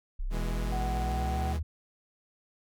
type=linear sweep; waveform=sine; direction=up; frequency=30.87 to 78.6 Hz; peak=-29 dBFS; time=0.19-1.63 s; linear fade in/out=10 ms
type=chord; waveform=sawtooth; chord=E major; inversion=second; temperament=equal with one note detuned; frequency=121.56 / 164.81 / 207.7 Hz; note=B2 / E3 / G#3; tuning=-27 / 0 / 0 cents; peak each=-35 dBFS; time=0.3-1.6 s; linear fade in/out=50 ms
type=tone with pitch glide; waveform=sine; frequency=749 to 758.6 Hz; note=F#5 to F#5; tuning=+21 to +43 cents; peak=-34 dBFS; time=0.72-1.53 s; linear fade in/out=5 ms; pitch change=+22 cents; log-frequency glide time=1.03-1.21 s
effects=none